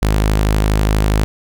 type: tone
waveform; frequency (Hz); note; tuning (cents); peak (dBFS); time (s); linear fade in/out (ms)
sawtooth; 52.3; G#1; +13; -8; 0.02-1.24; 0
effects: none